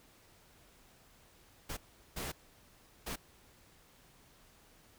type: noise bursts at uneven times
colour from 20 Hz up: pink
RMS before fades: -40 dBFS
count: 3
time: 1.69-1.77 / 2.16-2.32 / 3.06-3.16 s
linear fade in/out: 10 ms
effects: pink hiss -63 dBFS RMS until 4.98 s